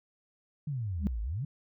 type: exponential two-way sweep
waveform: sine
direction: down then up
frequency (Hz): 155.56 to 51 to 155.56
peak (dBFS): -31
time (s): 0.67-1.45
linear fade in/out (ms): 5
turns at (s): 1.22
type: tone with exponential growth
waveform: sine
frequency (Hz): 200.4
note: G3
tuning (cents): +38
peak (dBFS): -22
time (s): 0.97-1.07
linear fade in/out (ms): 0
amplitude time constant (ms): 21
effects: none